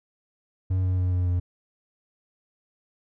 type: tone with pitch steps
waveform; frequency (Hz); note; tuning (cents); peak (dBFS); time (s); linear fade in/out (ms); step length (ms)
triangle; 93.1 / 92.03 / 90.97 / 89.93 / 88.9; F#2 / F#2 / F#2 / F#2 / F2; +11 / -9 / -29 / -49 / +31; -19; 0.7-1.4; 10; 140
effects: none